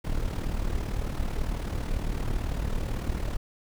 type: noise with amplitude modulation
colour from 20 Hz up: brown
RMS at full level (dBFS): -26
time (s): 0.04-3.37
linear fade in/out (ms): 10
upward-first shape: sine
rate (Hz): 38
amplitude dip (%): 65
effects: none